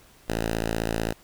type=tone; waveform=5% pulse; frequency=55.7 Hz; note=A1; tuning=22 cents sharp; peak=-14 dBFS; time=0.28-1.13 s; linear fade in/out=10 ms; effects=pink hiss -55 dBFS RMS until 1.23 s

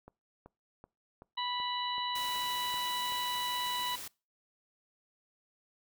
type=click train; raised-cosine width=1 ms; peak=-36 dBFS; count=9; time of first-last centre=0.08-3.122 s; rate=2.63 Hz
type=harmonic tone; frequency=985 Hz; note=B5; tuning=5 cents flat; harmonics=1 / 2 / 3 / 4; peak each=-35 / -43 / -39 / -38 dBFS; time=1.37-3.96 s; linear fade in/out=10 ms
type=noise; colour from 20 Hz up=white; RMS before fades=-43 dBFS; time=2.15-4.08 s; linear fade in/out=5 ms
effects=noise-tail reverb RT60 0.3 s tail -24 dB re dry

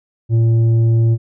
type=tone with tanh clipping; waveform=sine; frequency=114.4 Hz; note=A#2; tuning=32 cents flat; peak=-11 dBFS; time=0.29-1.18 s; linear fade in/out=50 ms; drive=6 dB; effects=none

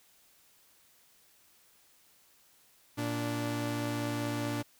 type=tone pair together; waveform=sawtooth; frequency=115.79 / 292 Hz; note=A#2 / D4; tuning=-11 / -10 cents; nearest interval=octave + major third; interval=1601 cents; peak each=-31 / -30 dBFS; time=2.97-4.63 s; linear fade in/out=20 ms; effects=white hiss -64 dBFS RMS until 4.79 s

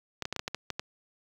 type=clicks; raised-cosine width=0.2 ms; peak=-15 dBFS; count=9; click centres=0.223 / 0.254 / 0.326 / 0.363 / 0.394 / 0.479 / 0.546 / 0.703 / 0.795 s; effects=high-pass 60 Hz 12 dB/octave + 9-bit

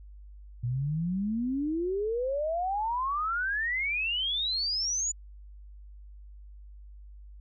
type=exponential sweep; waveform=sine; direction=up; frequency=116.7 to 7040 Hz; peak=-27 dBFS; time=0.63-5.12 s; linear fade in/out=10 ms; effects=added 50 Hz sine -45 dBFS peak until 7.4 s

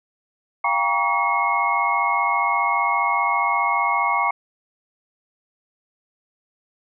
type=tone cluster; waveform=sine; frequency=699 / 794 / 946 / 1131 / 2169 Hz; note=F5 / G5 / A#5 / C#6 / C#7; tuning=+1 / +22 / +25 / +34 / -38 cents; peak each=-28 / -25 / -23 / -22 / -24 dBFS; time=0.64-4.31 s; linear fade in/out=5 ms; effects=none

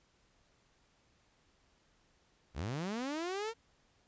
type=linear sweep; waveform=sawtooth; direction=up; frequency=55.3 to 466.2 Hz; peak=-32 dBFS; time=2.54-3.54 s; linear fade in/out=50 ms; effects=pink hiss -71 dBFS RMS until 4.07 s + resampled to 16000 Hz

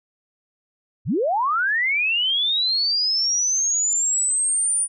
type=linear sweep; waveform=sine; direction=up; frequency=73.3 to 9500 Hz; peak=-18 dBFS; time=1.05-4.88 s; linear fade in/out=50 ms; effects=none

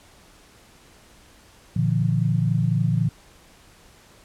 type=chord; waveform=sine; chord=Bb major; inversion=none; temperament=equal with one note detuned; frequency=116.54 / 146.83 / 170.63 Hz; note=Bb2 / D3 / F3; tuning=0 / 0 / -40 cents; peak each=-22 / -23 / -23 dBFS; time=1.76-3.09 s; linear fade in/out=5 ms; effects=pink hiss -52 dBFS RMS until 4.24 s + low-pass 11000 Hz 12 dB/octave

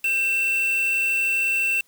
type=tone with quantisation; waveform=triangle; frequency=2687 Hz; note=E7; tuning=33 cents sharp; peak=-18 dBFS; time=0.04-1.81 s; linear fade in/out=5 ms; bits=5; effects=white hiss -61 dBFS RMS until 1.87 s

